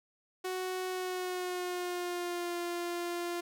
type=tone with pitch glide; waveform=sawtooth; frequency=370.2 to 347.4 Hz; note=F#4 to F4; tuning=+1 to -9 cents; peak=-30 dBFS; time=0.44-3.41 s; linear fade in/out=10 ms; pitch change=-110 cents; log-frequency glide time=0.88-2.57 s; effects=none